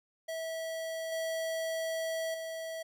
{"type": "tone with level steps", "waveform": "square", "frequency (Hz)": 650, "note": "E5", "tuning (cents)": -24, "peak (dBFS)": [-36, -33, -38], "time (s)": [0.28, 2.83], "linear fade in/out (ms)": 10, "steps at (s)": [1.12, 2.34], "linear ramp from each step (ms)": 2, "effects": []}